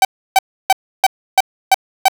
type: tone bursts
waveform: 45% pulse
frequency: 768 Hz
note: G5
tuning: 36 cents flat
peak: -6 dBFS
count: 7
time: 0.02-2.083 s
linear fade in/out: 2 ms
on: 29 ms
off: 310 ms
effects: none